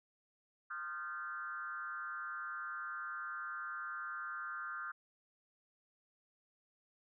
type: tone with frequency modulation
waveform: sine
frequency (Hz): 1385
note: F6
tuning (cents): -15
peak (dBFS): -40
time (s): 0.7-4.92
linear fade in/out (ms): 10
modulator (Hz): 160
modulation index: 1.2
effects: none

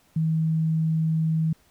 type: tone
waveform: sine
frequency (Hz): 160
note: D#3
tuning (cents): +49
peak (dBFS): -20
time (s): 0.16-1.53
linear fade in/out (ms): 5
effects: pink hiss -61 dBFS RMS until 1.7 s

